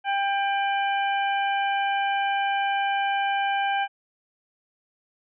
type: harmonic tone with a mistuned harmonic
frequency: 794 Hz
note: G5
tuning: 22 cents sharp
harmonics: 1 / 2 / 3 / 4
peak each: -23 / -29 / -33 / -35 dBFS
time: 0.04-3.88 s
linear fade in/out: 50 ms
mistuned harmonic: 4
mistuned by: -100 cents
effects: none